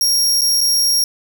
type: tone with dropouts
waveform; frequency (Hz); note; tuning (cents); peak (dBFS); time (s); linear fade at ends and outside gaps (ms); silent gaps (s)
sawtooth; 5588; F8; 0; -10; 0.01-1.04; 1; 0.41-0.417 / 0.607-0.612
effects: none